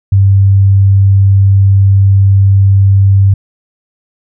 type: tone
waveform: sine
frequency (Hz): 98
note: G2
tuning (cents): 0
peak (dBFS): -3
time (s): 0.12-3.34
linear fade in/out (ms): 5
effects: none